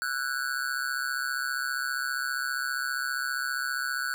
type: tone with amplitude modulation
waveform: square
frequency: 1480 Hz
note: F#6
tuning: in tune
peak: -25 dBFS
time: 0.02-4.14 s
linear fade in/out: 0 ms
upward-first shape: sine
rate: 135 Hz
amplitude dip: 95%
effects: none